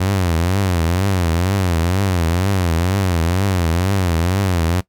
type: tone with vibrato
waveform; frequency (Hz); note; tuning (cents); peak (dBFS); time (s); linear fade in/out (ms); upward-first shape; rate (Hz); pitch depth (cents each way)
sawtooth; 90; F#2; -47; -11; 0-4.81; 10; triangle; 2.1; 200
effects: noise-tail reverb RT60 0.1 s tail -19 dB re dry